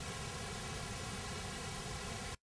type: noise with comb filter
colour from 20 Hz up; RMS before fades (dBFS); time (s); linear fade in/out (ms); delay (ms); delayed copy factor
pink; -43; 0-2.35; 5; 3.3; -0.95
effects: noise-tail reverb RT60 0.1 s tail -20 dB re dry + resampled to 22050 Hz